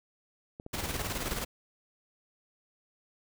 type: clicks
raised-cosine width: 2 ms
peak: -29 dBFS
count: 5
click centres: 0.599 / 0.664 / 0.79 / 0.997 / 1.226 s
type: noise with tremolo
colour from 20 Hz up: pink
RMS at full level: -33 dBFS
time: 0.73-1.45 s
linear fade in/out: 10 ms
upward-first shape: square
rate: 19 Hz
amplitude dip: 45%
effects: none